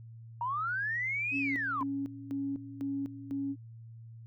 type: linear two-way sweep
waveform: sine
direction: up then down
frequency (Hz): 920 to 2626 to 966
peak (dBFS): -30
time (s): 0.41-1.83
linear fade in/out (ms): 2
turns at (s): 1.38
type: tone with tremolo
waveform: sine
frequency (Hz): 277.2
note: C#4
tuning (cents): 0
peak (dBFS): -31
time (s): 1.31-3.56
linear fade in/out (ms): 50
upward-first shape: square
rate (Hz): 2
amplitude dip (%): 75
effects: tanh soft clip ceiling -21 dBFS + added 114 Hz sine -46 dBFS peak until 4.26 s